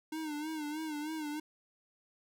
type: tone with vibrato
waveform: square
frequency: 306.2 Hz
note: D#4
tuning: 28 cents flat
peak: -37 dBFS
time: 0.12-1.4 s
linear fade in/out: 5 ms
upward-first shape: sine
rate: 3.2 Hz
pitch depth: 72 cents each way
effects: none